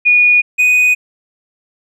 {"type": "tone pair in turn", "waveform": ["sine", "triangle"], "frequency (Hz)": [2453, 2487], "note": ["D#7", "D#7"], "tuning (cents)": [-25, -1], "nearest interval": "unison", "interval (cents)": 24, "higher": "second", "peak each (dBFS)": -6, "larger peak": "neither", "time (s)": [[0.05, 0.42], [0.58, 0.95]], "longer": "neither", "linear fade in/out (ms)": 20, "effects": []}